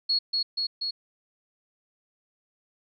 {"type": "tone with echo", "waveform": "sine", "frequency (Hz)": 4332, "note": "C#8", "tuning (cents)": -41, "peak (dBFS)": -21, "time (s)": [0.09, 0.19], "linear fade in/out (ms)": 10, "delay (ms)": 240, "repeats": 3, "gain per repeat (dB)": -2, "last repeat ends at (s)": 0.91, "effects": []}